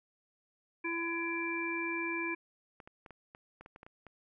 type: harmonic tone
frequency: 335.7 Hz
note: E4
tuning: 32 cents sharp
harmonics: 1 / 3 / 5 / 7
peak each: -37 / -41 / -42 / -36 dBFS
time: 0.84-2.35 s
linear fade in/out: 10 ms
type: clicks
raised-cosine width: 0.5 ms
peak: -35 dBFS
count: 11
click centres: 2.802 / 2.875 / 3.062 / 3.107 / 3.349 / 3.61 / 3.661 / 3.761 / 3.831 / 3.865 / 4.067 s
effects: none